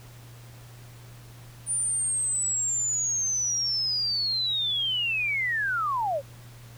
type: linear sweep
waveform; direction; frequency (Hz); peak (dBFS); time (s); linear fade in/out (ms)
sine; down; 9397 to 513; -24; 1.66-6.22; 50
effects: added 119 Hz sine -45 dBFS peak until 6.77 s + pink hiss -52 dBFS RMS until 6.77 s